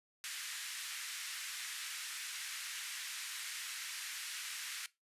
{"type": "band-pass noise", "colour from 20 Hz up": "pink", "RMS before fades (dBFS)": -44, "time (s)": [0.24, 4.86], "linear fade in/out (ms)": 0, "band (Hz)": [1600, 12000], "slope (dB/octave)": 24, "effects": ["noise-tail reverb RT60 0.2 s tail -19 dB re dry", "resampled to 32000 Hz"]}